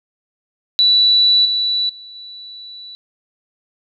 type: tone with level steps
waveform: sine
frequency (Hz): 3951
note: B7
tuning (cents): 0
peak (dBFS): -9 / -15 / -34 / -32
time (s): 0.79-2.95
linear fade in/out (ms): 0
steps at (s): 1.45 / 1.89 / 2.15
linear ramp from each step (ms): 5
effects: none